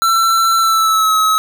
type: tone with pitch glide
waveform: square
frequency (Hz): 1343 to 1283.1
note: E6 to E6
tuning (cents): +32 to -47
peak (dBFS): -11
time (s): 0.02-1.38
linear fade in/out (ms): 0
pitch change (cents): -79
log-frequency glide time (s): 0.58-1.14
effects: none